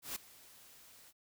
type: noise with ADSR envelope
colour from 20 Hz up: white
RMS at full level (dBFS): -39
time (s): 0.02-1.13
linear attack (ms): 140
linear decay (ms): 5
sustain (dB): -20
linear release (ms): 42
effects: none